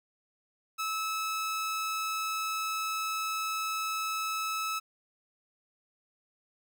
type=tone; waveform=sawtooth; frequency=1300 Hz; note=E6; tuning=24 cents flat; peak=-27 dBFS; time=0.78-4.8 s; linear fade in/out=20 ms; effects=none